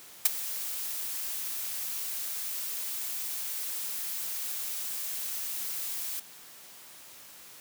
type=noise with ADSR envelope; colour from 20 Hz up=blue; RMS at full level=-18 dBFS; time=0.25-6.2 s; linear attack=7 ms; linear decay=18 ms; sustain=-17 dB; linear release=6 ms; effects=white hiss -50 dBFS RMS until 7.6 s + high-pass 100 Hz 12 dB/octave